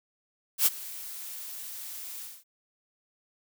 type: noise with ADSR envelope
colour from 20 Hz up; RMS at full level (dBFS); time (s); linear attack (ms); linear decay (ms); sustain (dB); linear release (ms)
blue; -20; 0.58-2.44; 83; 27; -20; 230
effects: none